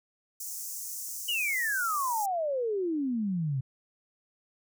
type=high-pass noise; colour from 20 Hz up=pink; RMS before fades=-38 dBFS; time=0.4-2.26 s; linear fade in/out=5 ms; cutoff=5800 Hz; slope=48 dB/octave
type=exponential sweep; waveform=sine; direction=down; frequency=2996 to 126.4 Hz; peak=-27 dBFS; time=1.28-3.61 s; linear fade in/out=10 ms
effects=none